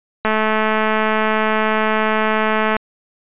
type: click train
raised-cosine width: 0.5 ms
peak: -3 dBFS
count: 547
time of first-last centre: 0.25-2.766 s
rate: 217 Hz
effects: resampled to 8000 Hz